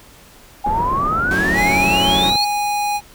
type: exponential sweep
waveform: sine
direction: up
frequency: 807 to 4435 Hz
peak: -16 dBFS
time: 0.64-2.45 s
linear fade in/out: 10 ms
type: low-pass noise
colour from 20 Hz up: pink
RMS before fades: -25 dBFS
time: 0.66-2.36 s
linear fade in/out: 0 ms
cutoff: 860 Hz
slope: 12 dB/octave
type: chord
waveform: sawtooth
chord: F# minor seventh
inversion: none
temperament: equal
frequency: 185 / 220 / 277.2 / 329.6 Hz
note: F#3 / A3 / C#4 / E4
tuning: 0 / 0 / 0 / 0 cents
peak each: -19 / -25 / -23 / -25 dBFS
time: 1.31-2.3 s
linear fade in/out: 0 ms
type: tone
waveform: square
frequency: 825 Hz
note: G#5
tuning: 12 cents flat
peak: -18 dBFS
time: 1.54-3.01 s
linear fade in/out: 50 ms
effects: pink hiss -45 dBFS RMS until 3.14 s